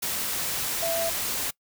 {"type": "tone in noise", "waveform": "sine", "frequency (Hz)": 668, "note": "E5", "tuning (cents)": 23, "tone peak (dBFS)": -26, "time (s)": [0.82, 1.1], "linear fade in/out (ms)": 10, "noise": "white", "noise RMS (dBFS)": -29, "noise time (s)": [0.02, 1.51], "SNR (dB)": 0, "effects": ["noise-tail reverb RT60 0.1 s tail -23 dB re dry"]}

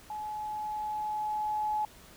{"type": "tone with level ramp", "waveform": "sine", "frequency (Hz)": 850, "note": "G#5", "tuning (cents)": 40, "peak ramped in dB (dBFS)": [-35, -27], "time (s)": [0.1, 1.85], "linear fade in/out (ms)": 2, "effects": ["pink hiss -54 dBFS RMS until 2.16 s"]}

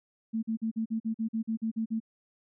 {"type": "tone bursts", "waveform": "sine", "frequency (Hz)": 223.3, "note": "A3", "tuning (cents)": 26, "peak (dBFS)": -27, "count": 12, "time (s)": [0.33, 2.002], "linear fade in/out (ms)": 20, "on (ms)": 99, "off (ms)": 44, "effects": []}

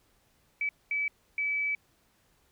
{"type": "tone bursts at uneven times", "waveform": "sine", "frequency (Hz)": 2297, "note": "D7", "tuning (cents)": -39, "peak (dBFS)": -27, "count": 3, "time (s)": [[0.61, 0.69], [0.91, 1.08], [1.38, 1.75]], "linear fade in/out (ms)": 2, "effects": ["pink hiss -68 dBFS RMS until 2.51 s"]}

